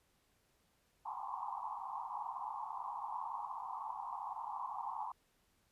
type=band-pass noise; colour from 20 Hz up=white; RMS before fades=-43 dBFS; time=1.05-5.12 s; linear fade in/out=5 ms; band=780 to 1100 Hz; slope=96 dB/octave; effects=pink hiss -75 dBFS RMS until 5.71 s + resampled to 32000 Hz